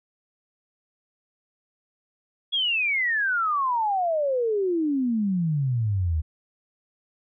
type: exponential sweep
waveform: sine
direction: down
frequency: 3387 to 74.9 Hz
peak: -21 dBFS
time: 2.52-6.22 s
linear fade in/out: 20 ms
effects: none